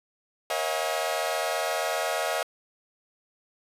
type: tone cluster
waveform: sawtooth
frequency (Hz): 476.6 / 552 / 640 / 715 / 815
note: A#4 / C#5 / D#5 / F5 / G#5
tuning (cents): +38 / -7 / +49 / +41 / -33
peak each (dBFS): -32 / -29 / -26 / -28 / -32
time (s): 0.5-2.43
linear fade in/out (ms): 2
effects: resampled to 32000 Hz